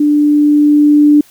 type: tone with level ramp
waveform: sine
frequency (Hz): 295.2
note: D4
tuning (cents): +9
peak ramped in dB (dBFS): -7 to -3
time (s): 0-1.21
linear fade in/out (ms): 5
effects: white hiss -45 dBFS RMS until 1.3 s